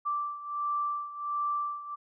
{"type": "beating tone pair", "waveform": "sine", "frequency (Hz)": [1171, 1172.4], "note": ["D6", "D6"], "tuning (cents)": [-5, -3], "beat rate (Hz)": 1.4, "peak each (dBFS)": [-31, -35], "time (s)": [0.05, 1.96], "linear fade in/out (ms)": 20, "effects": []}